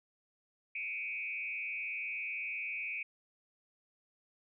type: tone with frequency modulation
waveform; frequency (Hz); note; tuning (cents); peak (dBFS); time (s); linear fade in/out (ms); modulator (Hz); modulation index
sine; 2401; D7; +38; -36; 0.75-3.03; 5; 110; 1.6
effects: none